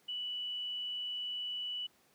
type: tone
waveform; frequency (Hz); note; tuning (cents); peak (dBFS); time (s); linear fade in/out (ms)
sine; 2960; F#7; 0; -36; 0.08-1.87; 10
effects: pink hiss -68 dBFS RMS until 2.14 s + high-pass 150 Hz 12 dB/octave